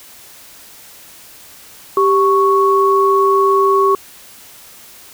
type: tone pair together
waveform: sine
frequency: 392 / 1108.7 Hz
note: G4 / C#6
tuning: 0 / 0 cents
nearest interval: octave + tritone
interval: 1800 cents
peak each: -12 dBFS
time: 1.97-3.95 s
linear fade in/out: 2 ms
effects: white hiss -40 dBFS RMS until 5.13 s